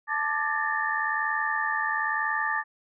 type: tone cluster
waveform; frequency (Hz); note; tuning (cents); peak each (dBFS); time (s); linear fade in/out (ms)
sine; 876 / 1182 / 1731 / 1812; A5 / D6 / A6 / A#6; -8 / +11 / -29 / -50; -31 / -30 / -31 / -29; 0.07-2.64; 50
effects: none